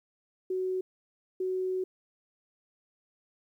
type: tone bursts at uneven times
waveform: sine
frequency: 372.3 Hz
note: F#4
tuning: 11 cents sharp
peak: -28 dBFS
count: 2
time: 0.5-0.81 / 1.4-1.84 s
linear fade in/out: 5 ms
effects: 11-bit